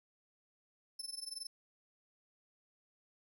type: tone with amplitude modulation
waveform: 30% pulse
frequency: 5274 Hz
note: E8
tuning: in tune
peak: -35 dBFS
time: 0.99-1.47 s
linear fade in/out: 5 ms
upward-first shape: sine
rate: 21.6 Hz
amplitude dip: 90%
effects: none